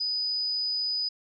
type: tone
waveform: sine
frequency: 4978 Hz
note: D#8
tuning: in tune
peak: -26 dBFS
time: 0-1.09 s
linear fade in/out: 10 ms
effects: none